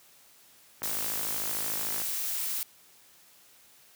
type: click train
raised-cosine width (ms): 0.5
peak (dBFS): -24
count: 65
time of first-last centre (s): 0.82-2.019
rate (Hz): 53.4
type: noise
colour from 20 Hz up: blue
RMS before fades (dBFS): -32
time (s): 0.83-2.63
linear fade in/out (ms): 2
effects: white hiss -58 dBFS RMS until 3.95 s + high-pass 80 Hz 12 dB/octave